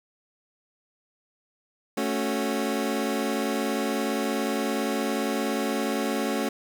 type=chord; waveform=25% pulse; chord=F# minor; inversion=first; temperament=equal; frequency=220 / 277.2 / 370 Hz; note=A3 / C#4 / F#4; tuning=0 / 0 / 0 cents; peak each=-25 / -25 / -28 dBFS; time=1.97-6.49 s; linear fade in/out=5 ms; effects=none